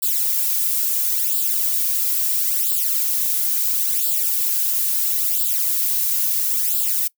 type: noise with flanger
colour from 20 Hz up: violet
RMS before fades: -20 dBFS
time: 0.02-7.08 s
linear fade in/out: 10 ms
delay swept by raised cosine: 0.24 to 2.94 ms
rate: 0.74 Hz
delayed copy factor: +0.9
effects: noise-tail reverb RT60 0.1 s tail -22 dB re dry